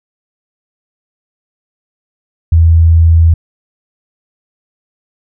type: tone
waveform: sine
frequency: 82.41 Hz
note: E2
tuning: in tune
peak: -3 dBFS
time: 2.52-3.34 s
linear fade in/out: 5 ms
effects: none